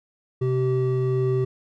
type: tone pair together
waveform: triangle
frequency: 128.7 / 384.4 Hz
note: C3 / G4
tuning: -28 / -34 cents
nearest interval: octave + perfect fifth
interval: 1894 cents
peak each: -20 / -21 dBFS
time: 0.41-1.45 s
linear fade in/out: 10 ms
effects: none